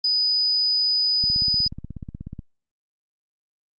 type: tone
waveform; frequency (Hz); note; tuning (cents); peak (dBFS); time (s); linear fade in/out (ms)
sine; 4978; D#8; 0; -18; 0.04-1.68; 5
type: click train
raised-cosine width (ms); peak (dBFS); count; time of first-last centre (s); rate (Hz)
5; -21; 20; 1.24-2.392; 16.5
effects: Opus 32 kbps